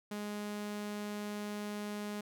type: tone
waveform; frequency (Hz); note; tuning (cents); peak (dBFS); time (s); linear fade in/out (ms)
sawtooth; 207.7; G#3; 0; -34; 0.11-2.21; 5
effects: none